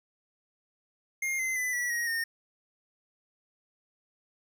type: tone with pitch steps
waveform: square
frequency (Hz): 2125 / 2063 / 2003 / 1945.3 / 1888.8 / 1834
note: C7 / C7 / B6 / B6 / A#6 / A#6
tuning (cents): +26 / -25 / +24 / -27 / +22 / -29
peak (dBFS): -29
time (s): 1.22-2.24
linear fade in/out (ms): 5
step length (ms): 170
effects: none